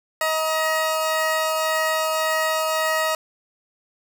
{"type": "tone pair together", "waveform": "20% pulse", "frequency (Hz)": [633, 950.4], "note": ["D#5", "A#5"], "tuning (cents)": [30, 33], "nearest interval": "perfect fifth", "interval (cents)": 703, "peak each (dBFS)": [-16, -22], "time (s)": [0.21, 3.15], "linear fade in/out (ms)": 2, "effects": []}